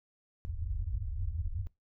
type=low-pass noise; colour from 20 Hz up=white; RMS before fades=-35 dBFS; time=0.45-1.67 s; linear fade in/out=0 ms; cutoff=100 Hz; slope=96 dB/octave; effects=noise-tail reverb RT60 0.2 s tail -22 dB re dry